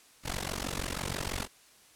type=noise with amplitude modulation; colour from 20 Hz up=pink; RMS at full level=-31 dBFS; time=0.23-1.48 s; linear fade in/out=50 ms; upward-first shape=sine; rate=46.2 Hz; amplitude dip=95%; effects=white hiss -59 dBFS RMS until 1.95 s + low-pass 11000 Hz 12 dB/octave